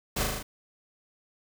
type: noise with echo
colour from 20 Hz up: pink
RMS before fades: -29 dBFS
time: 0.16-0.24 s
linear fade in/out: 10 ms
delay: 38 ms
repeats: 5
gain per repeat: -2 dB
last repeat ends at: 0.43 s
effects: none